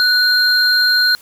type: tone pair together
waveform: triangle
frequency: 1480 / 4186 Hz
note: F#6 / C8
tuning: 0 / 0 cents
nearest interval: octave + tritone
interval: 1800 cents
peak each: -12 dBFS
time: 0-1.15 s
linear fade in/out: 0 ms
effects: white hiss -45 dBFS RMS until 1.21 s